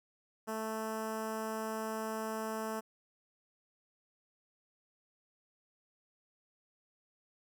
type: tone with notch filter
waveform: 10% pulse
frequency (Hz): 220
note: A3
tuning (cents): 0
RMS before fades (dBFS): -38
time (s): 0.47-2.81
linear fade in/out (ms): 20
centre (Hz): 3600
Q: 0.87
effects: none